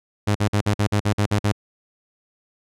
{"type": "tone bursts", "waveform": "sawtooth", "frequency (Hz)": 103.4, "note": "G#2", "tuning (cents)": -7, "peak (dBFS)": -13, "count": 10, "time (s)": [0.27, 1.522], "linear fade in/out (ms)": 10, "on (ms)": 82, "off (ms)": 48, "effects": ["low-pass 10000 Hz 12 dB/octave"]}